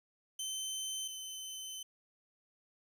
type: tone pair in turn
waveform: 20% pulse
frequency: 3080 / 3059 Hz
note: G7 / G7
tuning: -31 / -43 cents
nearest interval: unison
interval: 12 cents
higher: first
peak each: -32 / -37 dBFS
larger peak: first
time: 0.39-1.08 / 1.08-1.83 s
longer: second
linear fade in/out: 5 ms
effects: none